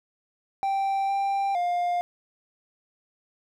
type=tone with pitch steps; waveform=triangle; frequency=783 / 790 / 705 Hz; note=G5 / G5 / F5; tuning=-2 / +13 / +16 cents; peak=-21 dBFS; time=0.63-2.01 s; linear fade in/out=0 ms; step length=460 ms; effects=none